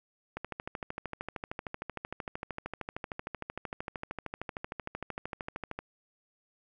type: click train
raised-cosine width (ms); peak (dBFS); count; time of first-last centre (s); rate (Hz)
0.5; -21; 72; 0.37-5.79; 13.1
effects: none